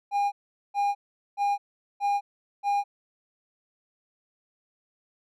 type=tone bursts; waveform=triangle; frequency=810 Hz; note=G#5; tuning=43 cents flat; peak=-20 dBFS; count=5; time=0.11-2.84 s; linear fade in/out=50 ms; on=210 ms; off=420 ms; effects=none